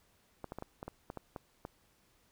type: clicks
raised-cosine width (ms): 1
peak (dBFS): -27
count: 10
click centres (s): 0.443 / 0.521 / 0.586 / 0.624 / 0.829 / 0.88 / 1.101 / 1.173 / 1.362 / 1.651
effects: pink hiss -70 dBFS RMS until 2.31 s